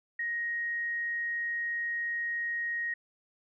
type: tone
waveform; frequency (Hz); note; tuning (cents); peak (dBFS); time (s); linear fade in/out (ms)
sine; 1877; A#6; +11; -30; 0.19-2.94; 5
effects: none